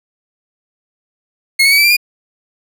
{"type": "tone with pitch steps", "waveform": "30% pulse", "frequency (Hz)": [2166, 2215, 2266, 2317, 2370, 2424], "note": ["C#7", "C#7", "C#7", "D7", "D7", "D#7"], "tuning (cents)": [-41, -2, 37, -24, 15, -46], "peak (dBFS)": -5, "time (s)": [1.59, 1.968], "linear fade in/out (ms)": 10, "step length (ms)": 63, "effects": []}